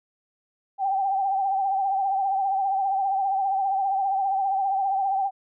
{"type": "tone with vibrato", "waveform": "sine", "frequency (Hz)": 780, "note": "G5", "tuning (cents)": -9, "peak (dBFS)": -21, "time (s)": [0.78, 5.31], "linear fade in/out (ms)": 50, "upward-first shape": "triangle", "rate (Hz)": 15, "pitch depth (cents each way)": 64, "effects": []}